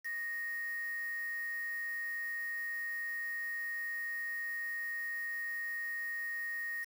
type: tone with quantisation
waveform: sine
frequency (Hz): 1864.7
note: A#6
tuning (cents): 0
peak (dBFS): -36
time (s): 0.04-6.85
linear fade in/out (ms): 20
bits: 8
effects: none